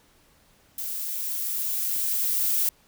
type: noise with level ramp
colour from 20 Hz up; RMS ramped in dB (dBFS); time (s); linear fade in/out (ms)
violet; -32 to -23; 0.78-2.69; 2
effects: pink hiss -60 dBFS RMS until 2.87 s